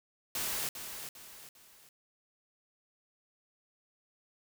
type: noise with echo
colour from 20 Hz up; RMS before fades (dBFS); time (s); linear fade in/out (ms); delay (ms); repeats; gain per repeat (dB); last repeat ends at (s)
white; -35; 0.35-0.69; 2; 400; 3; -8; 1.89
effects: none